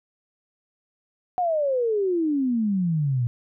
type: exponential sweep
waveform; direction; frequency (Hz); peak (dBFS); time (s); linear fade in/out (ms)
sine; down; 740 to 116.54; -20; 1.38-3.27; 0
effects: none